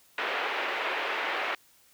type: band-pass noise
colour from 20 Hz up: white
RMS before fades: -31 dBFS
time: 0.18-1.55 s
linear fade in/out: 2 ms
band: 380 to 2600 Hz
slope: 24 dB/octave
effects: white hiss -61 dBFS RMS until 1.93 s